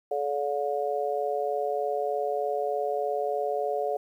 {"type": "harmonic tone", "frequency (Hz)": 143.3, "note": "D3", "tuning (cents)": -42, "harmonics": [3, 4, 5], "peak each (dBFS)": [-30, -30, -30], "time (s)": [0.11, 3.97], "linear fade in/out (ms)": 5, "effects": ["10-bit"]}